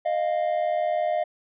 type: tone pair together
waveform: triangle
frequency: 618.5 / 698.5 Hz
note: D#5 / F5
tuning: -10 / 0 cents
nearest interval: major second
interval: 210 cents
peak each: -23 dBFS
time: 0.05-1.24 s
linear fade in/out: 10 ms
effects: resampled to 8000 Hz